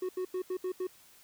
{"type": "tone bursts at uneven times", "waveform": "triangle", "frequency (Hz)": 368.4, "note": "F#4", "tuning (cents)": -7, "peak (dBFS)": -29, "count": 6, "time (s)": [[0.02, 0.09], [0.17, 0.25], [0.34, 0.42], [0.5, 0.57], [0.64, 0.72], [0.8, 0.87]], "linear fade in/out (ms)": 5, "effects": ["white hiss -59 dBFS RMS until 1.23 s"]}